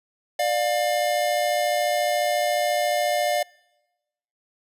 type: tone pair together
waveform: square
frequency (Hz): 595 / 709.2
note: D5 / F5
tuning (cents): +22 / +26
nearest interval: minor third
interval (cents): 304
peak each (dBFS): -24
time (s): 0.39-3.43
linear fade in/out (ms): 5
effects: noise-tail reverb RT60 1.0 s tail -26 dB re dry + resampled to 32000 Hz